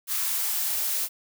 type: noise with high-pass filter sweep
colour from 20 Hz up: blue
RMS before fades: -27 dBFS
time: 0.07-1.09 s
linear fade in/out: 50 ms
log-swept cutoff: 1200 to 400 Hz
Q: 1.8
effects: none